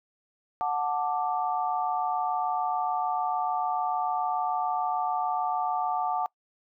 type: chord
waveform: sine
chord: D major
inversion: first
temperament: just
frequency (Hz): 734.2 / 881 / 1174.7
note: F#5 / A5 / D6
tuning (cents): -14 / +2 / 0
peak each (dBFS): -28 / -30 / -32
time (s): 0.61-6.26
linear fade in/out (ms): 0
effects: noise-tail reverb RT60 0.1 s tail -23 dB re dry